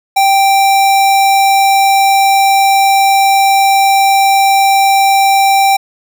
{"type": "tone", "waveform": "square", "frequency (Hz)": 784, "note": "G5", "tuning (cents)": 0, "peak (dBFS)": -7, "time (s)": [0.16, 5.77], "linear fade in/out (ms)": 10, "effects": []}